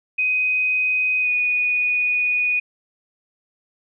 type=tone with pitch glide; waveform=sine; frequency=2507 to 2471 Hz; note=D#7 to D#7; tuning=+12 to -13 cents; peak=-17 dBFS; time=0.18-2.6 s; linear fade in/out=10 ms; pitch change=-25 cents; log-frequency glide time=1.21-1.3 s; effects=none